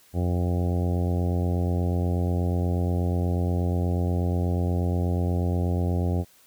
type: harmonic tone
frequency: 88.3 Hz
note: F2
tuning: 20 cents sharp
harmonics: 1 / 2 / 3 / 4 / 5 / 6 / 7 / 8 / 9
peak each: -23 / -29 / -33 / -35 / -37 / -39 / -40 / -41 / -42 dBFS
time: 0.13-6.25 s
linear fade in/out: 50 ms
effects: white hiss -57 dBFS RMS until 6.46 s